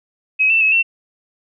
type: tone with pitch steps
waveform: sine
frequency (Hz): 2549 / 2669 / 2577 / 2703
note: D#7 / E7 / E7 / E7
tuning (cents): +41 / +21 / -40 / +43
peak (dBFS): -11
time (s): 0.39-0.83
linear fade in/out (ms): 20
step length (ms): 110
effects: none